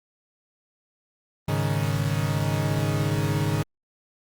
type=chord; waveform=40% pulse; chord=Ab suspended fourth; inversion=none; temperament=equal; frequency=103.83 / 138.59 / 155.56 Hz; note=Ab2 / Db3 / Eb3; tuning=0 / 0 / 0 cents; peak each=-26 dBFS; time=1.48-3.63 s; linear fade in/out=5 ms; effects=Opus 32 kbps